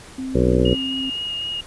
sine tone with pitch glide, 261.6 to 264.9 Hz, C4 to C4, 0 to +22 cents, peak -25 dBFS, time 0.18-1.1 s, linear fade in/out 5 ms, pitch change +22 cents, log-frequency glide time 0.5-0.75 s
harmonic tone, 61.7 Hz, B1, 1 cent flat, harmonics 1 / 2 / 3 / 4 / 5 / 6 / 7 / 8 / 9, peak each -21 / -22 / -22 / -26 / -26 / -22 / -24 / -23 / -27 dBFS, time 0.34-0.75 s, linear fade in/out 20 ms
sine tone with vibrato, 2862 Hz, F7, 42 cents sharp, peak -24 dBFS, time 0.65-1.61 s, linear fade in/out 5 ms, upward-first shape sine, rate 3.9 Hz, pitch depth 11 cents each way
effects pink hiss -42 dBFS RMS until 1.66 s + resampled to 24000 Hz

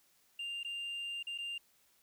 sine tone with dropouts, 2794 Hz, F7, in tune, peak -35 dBFS, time 0.39-1.58 s, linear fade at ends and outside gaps 5 ms, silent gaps 0.632-0.647 / 1.228-1.269 / 1.378-1.385 s, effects tanh soft clip ceiling -37 dBFS + white hiss -70 dBFS RMS until 2.02 s

